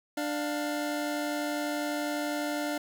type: tone pair together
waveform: 25% pulse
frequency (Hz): 296 / 704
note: D4 / F5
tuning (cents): +14 / +14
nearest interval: octave + minor third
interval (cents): 1500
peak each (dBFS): -27 / -32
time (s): 0.17-2.78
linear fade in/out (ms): 5
effects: none